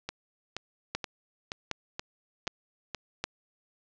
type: two click trains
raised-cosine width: 0.2 ms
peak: -13 / -17 dBFS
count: 4 / 7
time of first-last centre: 0.95-3.24 / 0.09-2.947 s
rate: 1.31 / 2.1 Hz
effects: resampled to 16000 Hz + 8-bit